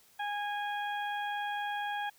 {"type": "harmonic tone", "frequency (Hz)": 823, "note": "G#5", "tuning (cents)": -16, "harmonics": [1, 2, 3, 4], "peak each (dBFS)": [-34, -38, -47, -45], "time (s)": [0.19, 2.1], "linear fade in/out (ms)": 10, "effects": ["white hiss -63 dBFS RMS until 2.18 s"]}